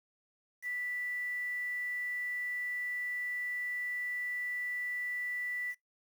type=tone with quantisation; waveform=sine; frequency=1970 Hz; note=B6; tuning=5 cents flat; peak=-34 dBFS; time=0.62-5.75 s; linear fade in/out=50 ms; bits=9; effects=noise-tail reverb RT60 0.2 s tail -24 dB re dry